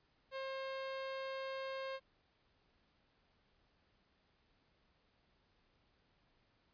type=tone; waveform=sawtooth; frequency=534 Hz; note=C5; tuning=35 cents sharp; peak=-37 dBFS; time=0.31-2 s; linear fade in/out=50 ms; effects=pink hiss -75 dBFS RMS until 6.73 s + resampled to 11025 Hz